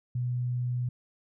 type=tone; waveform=sine; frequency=123.47 Hz; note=B2; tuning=in tune; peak=-27 dBFS; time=0.15-0.89 s; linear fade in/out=5 ms; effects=none